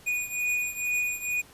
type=beating tone pair; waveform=square; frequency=2463 / 2465.2 Hz; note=D#7 / D#7; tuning=-18 / -17 cents; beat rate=2.2 Hz; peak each=-29 / -32 dBFS; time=0.06-1.42 s; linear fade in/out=20 ms; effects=pink hiss -53 dBFS RMS until 1.53 s + resampled to 32000 Hz